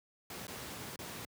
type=noise with dropouts; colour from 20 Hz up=pink; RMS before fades=-44 dBFS; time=0.3-1.25 s; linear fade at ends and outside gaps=2 ms; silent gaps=0.469-0.48 / 0.96-0.99 s; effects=high-pass 100 Hz 12 dB/octave

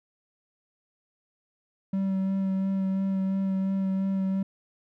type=tone with vibrato; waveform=triangle; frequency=192.3 Hz; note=G3; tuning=33 cents flat; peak=-22 dBFS; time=1.93-4.43 s; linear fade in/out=5 ms; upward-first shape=sine; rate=2.9 Hz; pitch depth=15 cents each way; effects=none

